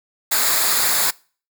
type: noise with comb filter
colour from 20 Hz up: white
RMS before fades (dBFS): -18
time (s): 0.31-1.11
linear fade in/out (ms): 10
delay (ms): 0.34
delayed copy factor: -0.65
effects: noise-tail reverb RT60 0.4 s tail -24 dB re dry